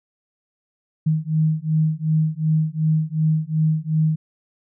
sine beating tone pair, 155.56 / 158.26 Hz, D#3 / D#3, 0 / +30 cents, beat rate 2.7 Hz, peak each -20 dBFS, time 1.06-4.16 s, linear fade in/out 10 ms, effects none

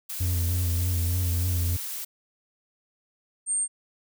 blue noise, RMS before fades -34 dBFS, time 0.09-2.05 s, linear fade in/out 10 ms
triangle tone with vibrato, 87.3 Hz, F2, in tune, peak -21 dBFS, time 0.2-1.77 s, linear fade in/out 10 ms, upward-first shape sine, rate 3.3 Hz, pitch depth 45 cents each way
sine tone, 8650 Hz, C#9, 43 cents flat, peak -23 dBFS, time 3.46-3.68 s, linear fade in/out 50 ms
effects none

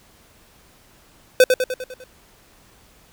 square tone with echo, 509 Hz, C5, 48 cents flat, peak -8 dBFS, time 1.4-1.44 s, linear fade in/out 2 ms, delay 100 ms, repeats 6, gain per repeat -5 dB, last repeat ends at 2.04 s, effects pink hiss -53 dBFS RMS until 3.12 s

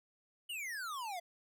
square exponential sweep, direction down, 3009 to 671 Hz, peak -40 dBFS, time 0.49-1.2 s, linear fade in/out 10 ms, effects none

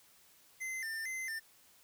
square tone with vibrato, 1924 Hz, B6, 46 cents flat, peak -38 dBFS, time 0.6-1.4 s, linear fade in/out 20 ms, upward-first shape square, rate 2.2 Hz, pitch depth 120 cents each way, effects white hiss -64 dBFS RMS until 1.83 s

